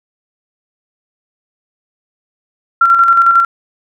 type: tone with tremolo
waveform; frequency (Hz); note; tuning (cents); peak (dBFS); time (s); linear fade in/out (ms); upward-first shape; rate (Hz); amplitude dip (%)
sine; 1367; F6; -37; -4; 2.81-3.45; 5; square; 11; 40
effects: none